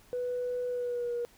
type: tone with pitch glide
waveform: sine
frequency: 493.9 to 477.9 Hz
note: B4 to A#4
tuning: 0 to +43 cents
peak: -29 dBFS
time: 0.13-1.25 s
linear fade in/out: 0 ms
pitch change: -57 cents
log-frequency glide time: 0.69-1.14 s
effects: tanh soft clip ceiling -26 dBFS + pink hiss -60 dBFS RMS until 1.37 s